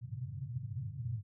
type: band-pass noise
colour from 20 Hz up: white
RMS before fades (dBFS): -40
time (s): 0.01-1.23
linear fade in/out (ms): 50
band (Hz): 100 to 130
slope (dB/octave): 48
effects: none